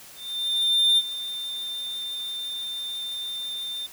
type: tone with ADSR envelope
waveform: triangle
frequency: 3597 Hz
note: A7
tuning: 37 cents sharp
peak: -14 dBFS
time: 0.15-3.87 s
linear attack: 830 ms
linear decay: 36 ms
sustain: -14 dB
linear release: 15 ms
effects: white hiss -46 dBFS RMS until 3.92 s